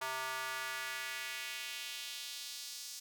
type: tone with high-pass filter sweep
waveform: square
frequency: 130.81 Hz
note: C3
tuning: in tune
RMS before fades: -42 dBFS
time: 0.01-3 s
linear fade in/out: 10 ms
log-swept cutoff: 990 to 5500 Hz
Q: 1.6
effects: none